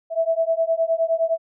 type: beating tone pair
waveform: sine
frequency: 652 / 661.7 Hz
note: E5 / E5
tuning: -19 / +6 cents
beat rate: 9.7 Hz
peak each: -21 dBFS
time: 0.1-1.38 s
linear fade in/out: 50 ms
effects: none